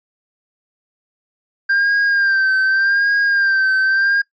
triangle tone with vibrato, 1587 Hz, G6, 21 cents sharp, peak -11 dBFS, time 1.69-4.22 s, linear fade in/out 10 ms, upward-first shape sine, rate 0.85 Hz, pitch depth 51 cents each way, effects noise-tail reverb RT60 0.1 s tail -20 dB re dry + resampled to 16000 Hz

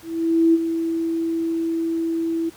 sine tone with ADSR envelope, 329.6 Hz, E4, in tune, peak -11 dBFS, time 0.02-2.5 s, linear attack 520 ms, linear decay 33 ms, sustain -9 dB, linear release 15 ms, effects pink hiss -47 dBFS RMS until 2.56 s + high-pass 80 Hz 12 dB/octave

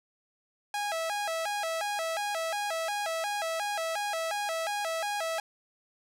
sawtooth tone with vibrato, 733 Hz, F#5, 16 cents flat, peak -26 dBFS, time 0.74-5.4 s, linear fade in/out 2 ms, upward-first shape square, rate 2.8 Hz, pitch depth 200 cents each way, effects low-pass 12000 Hz 12 dB/octave

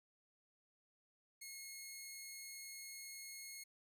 10% pulse tone, 2166 Hz, C#7, 41 cents flat, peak -40 dBFS, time 1.41-3.64 s, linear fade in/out 10 ms, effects none

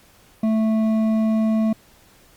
triangle tone with hard clipping, 220 Hz, A3, in tune, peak -18 dBFS, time 0.43-1.73 s, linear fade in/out 5 ms, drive 11 dB, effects pink hiss -53 dBFS RMS until 2.36 s + Opus 48 kbps

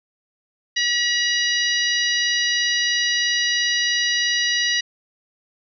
harmonic tone, 963 Hz, B5, 44 cents flat, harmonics 2 / 3 / 4 / 5 / 6, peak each -22 / -24 / -25 / -26 / -27 dBFS, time 0.76-4.81 s, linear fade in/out 10 ms, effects none

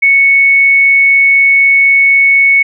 sine tone, 2214 Hz, C#7, 3 cents flat, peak -4 dBFS, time 0.02-2.63 s, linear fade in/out 10 ms, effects none

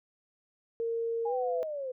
sine tone with pitch glide, 460.2 to 501.9 Hz, A#4 to B4, -22 to +28 cents, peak -29 dBFS, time 0.8-1.63 s, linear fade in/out 0 ms, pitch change +150 cents, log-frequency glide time 1.26-1.34 s
sine linear sweep, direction down, 833 to 497.7 Hz, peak -33 dBFS, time 1.25-1.92 s, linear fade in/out 10 ms
effects none

